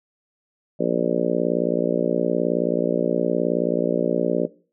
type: harmonic tone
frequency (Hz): 59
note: A#1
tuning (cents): +22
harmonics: 3 / 4 / 5 / 6 / 7 / 8 / 9 / 10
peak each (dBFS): -27 / -27 / -27 / -27 / -27 / -27 / -27 / -27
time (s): 0.79-4.47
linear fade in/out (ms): 20
effects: noise-tail reverb RT60 0.4 s tail -20 dB re dry